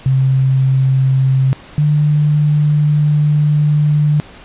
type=tone pair in turn; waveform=sine; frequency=132.8 / 149.06 Hz; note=C3 / D3; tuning=+26 / +26 cents; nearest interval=major second; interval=200 cents; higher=second; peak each=-9 dBFS; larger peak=neither; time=0.06-1.53 / 1.78-4.2 s; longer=second; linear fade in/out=0 ms; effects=pink hiss -38 dBFS RMS until 4.44 s + resampled to 8000 Hz